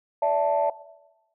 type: chord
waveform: sine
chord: D suspended second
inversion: none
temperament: equal with one note detuned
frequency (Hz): 577.6 / 659.3 / 880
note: D5 / E5 / A5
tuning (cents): -29 / 0 / 0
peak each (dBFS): -23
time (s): 0.22-0.7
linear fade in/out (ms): 5
effects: noise-tail reverb RT60 1.0 s tail -18 dB re dry + tanh soft clip ceiling -12 dBFS